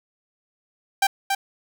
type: tone with echo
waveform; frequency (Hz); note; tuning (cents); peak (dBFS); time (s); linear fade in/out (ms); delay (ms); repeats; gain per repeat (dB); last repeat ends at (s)
sawtooth; 786; G5; +4; -12; 1.02-1.07; 5; 280; 1; -4; 1.35
effects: none